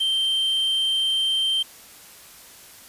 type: tone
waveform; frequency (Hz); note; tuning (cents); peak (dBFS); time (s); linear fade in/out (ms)
triangle; 3136; G7; 0; -18; 0-1.63; 10
effects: white hiss -46 dBFS RMS until 2.88 s + resampled to 32000 Hz